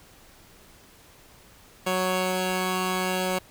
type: tone pair together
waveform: 10% pulse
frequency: 185.01 / 554.4 Hz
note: F#3 / C#5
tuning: 0 / 0 cents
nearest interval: octave + perfect fifth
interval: 1900 cents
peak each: -17 / -22 dBFS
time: 1.86-3.39 s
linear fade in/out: 10 ms
effects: pink hiss -53 dBFS RMS until 3.5 s